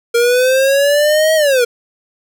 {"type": "linear two-way sweep", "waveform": "square", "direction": "up then down", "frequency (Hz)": [466.2, 640, 466.2], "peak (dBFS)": -10, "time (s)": [0.14, 1.65], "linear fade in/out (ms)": 10, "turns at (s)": 1.35, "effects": []}